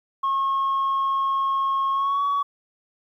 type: tone with pitch glide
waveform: sine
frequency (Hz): 1086 to 1128.9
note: C#6 to C#6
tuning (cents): -36 to +31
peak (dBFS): -18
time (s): 0.23-2.43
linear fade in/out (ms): 10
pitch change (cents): +67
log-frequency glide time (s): 1.92-2.23
effects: tanh soft clip ceiling -18 dBFS + 10-bit